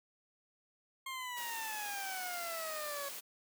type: exponential sweep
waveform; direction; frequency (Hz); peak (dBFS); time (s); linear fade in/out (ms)
20% pulse; down; 1072 to 555; -35; 1.06-3.09; 5
type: noise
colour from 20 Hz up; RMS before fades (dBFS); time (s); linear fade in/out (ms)
white; -45; 1.36-3.21; 20
effects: high-pass 300 Hz 12 dB/octave